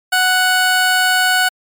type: tone pair together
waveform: 25% pulse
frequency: 740 / 1480 Hz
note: F#5 / F#6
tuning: 0 / 0 cents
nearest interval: octave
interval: 1200 cents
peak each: -12 dBFS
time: 0.12-1.49 s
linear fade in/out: 10 ms
effects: MP3 96 kbps